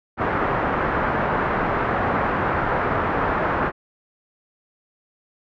white low-pass noise, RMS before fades -22 dBFS, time 0.17-3.72 s, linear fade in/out 50 ms, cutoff 1500 Hz, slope 24 dB/octave, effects none

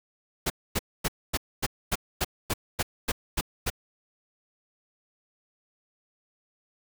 pink noise bursts, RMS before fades -26 dBFS, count 12, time 0.46-3.702 s, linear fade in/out 10 ms, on 41 ms, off 250 ms, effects none

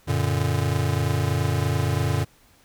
square chord, Gb augmented, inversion none, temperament just, 92.5 / 115.62 / 144.53 Hz, Gb2 / Bb2 / D3, 0 / -14 / -27 cents, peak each -26 dBFS, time 0.07-2.25 s, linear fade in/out 20 ms, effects pink hiss -57 dBFS RMS until 2.64 s

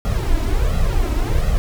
brown noise with flanger, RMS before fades -17 dBFS, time 0.05-1.58 s, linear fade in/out 0 ms, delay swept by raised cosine 1.5 to 3.1 ms, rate 1.4 Hz, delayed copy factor +0.75, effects none

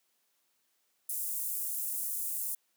pink high-pass noise, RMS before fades -35 dBFS, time 1.09-2.55 s, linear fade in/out 5 ms, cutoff 9400 Hz, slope 24 dB/octave, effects white hiss -75 dBFS RMS until 2.76 s + high-pass 200 Hz 12 dB/octave

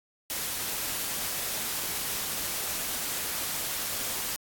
white noise, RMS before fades -32 dBFS, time 0.3-4.36 s, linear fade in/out 0 ms, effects AAC 64 kbps

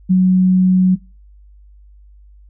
sine tone, 185 Hz, F#3, in tune, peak -8 dBFS, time 0.09-0.96 s, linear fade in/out 20 ms, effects noise-tail reverb RT60 0.3 s tail -23 dB re dry + added 50 Hz sine -41 dBFS peak until 2.49 s

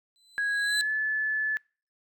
35% pulse tone with exponential growth, 4027 Hz, B7, 33 cents sharp, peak -23 dBFS, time 0.16-0.81 s, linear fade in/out 0 ms, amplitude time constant 140 ms
sine tone with pitch glide, 1654 to 1732.2 Hz, G#6 to A6, -8 to -28 cents, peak -25 dBFS, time 0.38-1.57 s, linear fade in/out 0 ms, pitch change +80 cents, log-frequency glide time 0.65-0.9 s
effects noise-tail reverb RT60 0.4 s tail -26 dB re dry

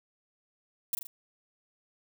violet noise with echo, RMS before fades -29 dBFS, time 0.93-0.95 s, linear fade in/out 2 ms, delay 40 ms, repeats 3, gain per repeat -5 dB, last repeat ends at 1.07 s, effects none

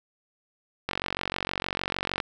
click train, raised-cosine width 0.3 ms, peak -11 dBFS, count 62, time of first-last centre 0.89-2.202 s, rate 46.5 Hz, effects none

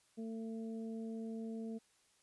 harmonic tone, 224.4 Hz, A3, 34 cents sharp, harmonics 1 / 2 / 3, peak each -41 / -48 / -57 dBFS, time 0.17-1.79 s, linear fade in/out 20 ms, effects white hiss -72 dBFS RMS until 2.22 s + resampled to 24000 Hz

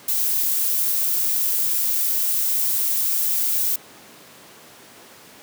violet noise, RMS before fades -21 dBFS, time 0.08-3.76 s, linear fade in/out 5 ms, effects pink hiss -45 dBFS RMS until 5.42 s + high-pass 200 Hz 12 dB/octave

